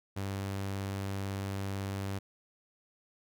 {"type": "tone", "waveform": "sawtooth", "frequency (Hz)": 98, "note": "G2", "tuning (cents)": 0, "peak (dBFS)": -30, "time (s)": [0.16, 2.19], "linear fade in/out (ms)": 10, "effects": []}